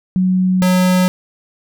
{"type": "tone pair in turn", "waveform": ["sine", "square"], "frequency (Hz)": [185, 183.09], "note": ["F#3", "F#3"], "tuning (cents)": [0, -18], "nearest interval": "unison", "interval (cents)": 18, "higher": "first", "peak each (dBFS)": -11, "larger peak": "neither", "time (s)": [[0.16, 0.62], [0.62, 1.08]], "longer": "neither", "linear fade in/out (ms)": 0, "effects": []}